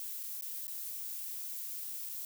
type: noise with dropouts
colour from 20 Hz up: violet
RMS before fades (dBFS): -41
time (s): 0-2.25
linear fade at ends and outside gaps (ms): 1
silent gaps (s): 0.231-0.235 / 0.411-0.422 / 0.67-0.679 / 2.091-2.095
effects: none